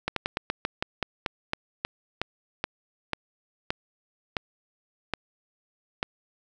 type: slowing click train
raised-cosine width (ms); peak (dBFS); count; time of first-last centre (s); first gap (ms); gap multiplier
0.3; -10; 18; 0.08-6.029; 83; 1.16
effects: none